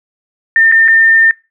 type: tone with dropouts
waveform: sine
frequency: 1807 Hz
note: A6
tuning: 46 cents sharp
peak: -5 dBFS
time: 0.56-1.31 s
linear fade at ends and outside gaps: 1 ms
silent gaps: 0.716-0.722 / 0.879-0.883 s
effects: noise-tail reverb RT60 0.3 s tail -25 dB re dry